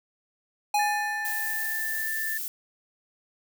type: tone with exponential decay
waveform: square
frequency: 830.6 Hz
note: G#5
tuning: in tune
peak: -21 dBFS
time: 0.74-2.08 s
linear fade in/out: 5 ms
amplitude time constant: 290 ms
type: tone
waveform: sine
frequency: 1772 Hz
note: A6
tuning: 12 cents sharp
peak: -29 dBFS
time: 0.79-2.38 s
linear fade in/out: 5 ms
type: noise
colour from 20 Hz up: violet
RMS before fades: -33 dBFS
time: 1.25-2.48 s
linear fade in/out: 0 ms
effects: none